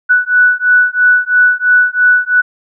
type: beating tone pair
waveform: sine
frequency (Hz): 1480 / 1483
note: F#6 / F#6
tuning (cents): 0 / +4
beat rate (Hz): 3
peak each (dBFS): -10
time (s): 0.09-2.42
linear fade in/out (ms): 20
effects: none